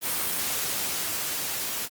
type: noise with level ramp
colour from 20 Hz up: white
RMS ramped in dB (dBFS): -27 to -31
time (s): 0.01-1.89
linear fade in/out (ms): 50
effects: high-pass 80 Hz 12 dB/octave + Opus 32 kbps

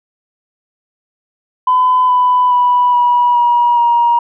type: tone with pitch steps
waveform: sine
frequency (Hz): 1009 / 996.3 / 983.7 / 971.3 / 959 / 946.9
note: B5 / B5 / B5 / B5 / A#5 / A#5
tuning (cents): +37 / +15 / -7 / -29 / +49 / +27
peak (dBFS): -7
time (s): 1.67-4.19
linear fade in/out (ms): 5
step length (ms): 420
effects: tanh soft clip ceiling -3 dBFS

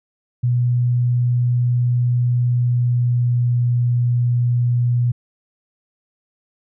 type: tone with pitch glide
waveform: sine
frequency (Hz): 122.3 to 121.39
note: B2 to B2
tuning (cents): -16 to -29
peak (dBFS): -14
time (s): 0.43-5.12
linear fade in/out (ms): 10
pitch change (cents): -13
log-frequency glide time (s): 2.46-3.61
effects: none

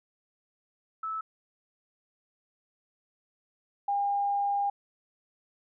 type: tone pair in turn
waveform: sine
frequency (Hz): 1307 / 805.8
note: E6 / G5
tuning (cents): -15 / +48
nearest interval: minor sixth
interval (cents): 837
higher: first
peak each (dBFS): -31 / -25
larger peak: second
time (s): 1.03-1.21 / 3.88-4.7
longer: second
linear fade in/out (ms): 5
effects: none

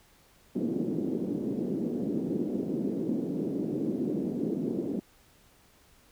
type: band-pass noise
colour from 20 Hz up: pink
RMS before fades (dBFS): -31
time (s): 0.55-5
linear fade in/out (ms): 5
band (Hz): 210 to 360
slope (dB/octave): 24
effects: pink hiss -61 dBFS RMS until 6.11 s

